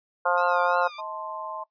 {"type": "harmonic tone", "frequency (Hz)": 176.6, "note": "F3", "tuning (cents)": 20, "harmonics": [3, 4, 5, 6, 7, 8], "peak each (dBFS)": [-26, -28, -27, -27, -31, -27], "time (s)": [0.25, 0.88], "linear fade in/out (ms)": 10}
{"type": "tone with vibrato", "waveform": "15% pulse", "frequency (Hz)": 1259, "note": "D#6", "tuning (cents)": 20, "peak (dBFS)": -33, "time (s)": [0.37, 1.01], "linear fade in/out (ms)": 10, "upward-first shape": "triangle", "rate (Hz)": 3, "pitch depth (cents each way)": 130}
{"type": "chord", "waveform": "sine", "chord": "A diminished", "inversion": "second", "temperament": "equal with one note detuned", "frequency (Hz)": [633.5, 880, 1046.5], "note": ["Eb5", "A5", "C6"], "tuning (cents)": [31, 0, 0], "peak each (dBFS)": [-38, -37, -35], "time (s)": [0.98, 1.64], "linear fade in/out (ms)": 10}
{"effects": ["noise-tail reverb RT60 0.1 s tail -18 dB re dry", "resampled to 11025 Hz"]}